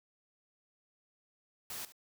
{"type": "noise with echo", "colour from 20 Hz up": "white", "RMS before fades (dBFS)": -42, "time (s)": [1.7, 1.85], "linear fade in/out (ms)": 2, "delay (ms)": 72, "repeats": 1, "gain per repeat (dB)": -15, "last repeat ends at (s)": 1.922, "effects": []}